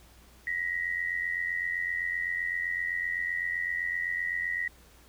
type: tone pair together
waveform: sine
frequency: 1888 / 1975.8 Hz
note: A#6 / B6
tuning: +22 / 0 cents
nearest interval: minor second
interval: 78 cents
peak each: -31 / -32 dBFS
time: 0.47-4.68 s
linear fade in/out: 2 ms
effects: added 60 Hz sine -56 dBFS peak until 5.08 s + pink hiss -58 dBFS RMS until 5.08 s